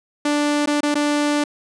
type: tone with dropouts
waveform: sawtooth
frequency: 293.7 Hz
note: D4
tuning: in tune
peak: -13 dBFS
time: 0.25-1.44 s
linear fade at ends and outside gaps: 5 ms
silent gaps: 0.66-0.673 / 0.807-0.831 / 0.944-0.953 s
effects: resampled to 22050 Hz + 9-bit